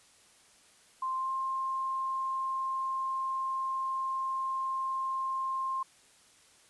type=tone with pitch glide; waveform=sine; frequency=1046.5 to 1058.7 Hz; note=C6 to C6; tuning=0 to +20 cents; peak=-30 dBFS; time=1.02-5.83 s; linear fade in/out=5 ms; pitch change=+20 cents; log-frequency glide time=1.17-1.31 s; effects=white hiss -61 dBFS RMS until 6.69 s + resampled to 24000 Hz